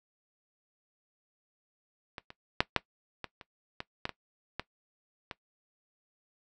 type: clicks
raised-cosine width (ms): 0.3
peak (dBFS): -23 / -29 / -6 / -7 / -20 / -30 / -20 / -15 / -20 / -17 / -22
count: 11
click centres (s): 2.182 / 2.304 / 2.605 / 2.763 / 3.243 / 3.412 / 3.804 / 4.054 / 4.093 / 4.596 / 5.312
effects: noise-tail reverb RT60 0.1 s tail -18 dB re dry